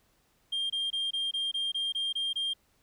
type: tone bursts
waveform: sine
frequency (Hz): 3200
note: G7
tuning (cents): +35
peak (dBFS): -26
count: 10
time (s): 0.52-2.536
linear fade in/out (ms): 10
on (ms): 180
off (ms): 24
effects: tanh soft clip ceiling -27 dBFS + pink hiss -69 dBFS RMS until 2.82 s